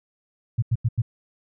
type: tone bursts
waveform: sine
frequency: 115.5 Hz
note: A#2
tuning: 16 cents flat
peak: -17 dBFS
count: 4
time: 0.58-1.02 s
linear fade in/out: 10 ms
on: 44 ms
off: 88 ms
effects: none